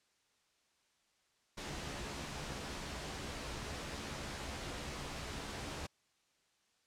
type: noise with comb filter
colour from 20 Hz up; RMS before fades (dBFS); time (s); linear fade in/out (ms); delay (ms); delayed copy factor
pink; -43; 1.57-5.87; 10; 14; +0.5
effects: white hiss -75 dBFS RMS until 6.86 s + low-pass 7000 Hz 12 dB/octave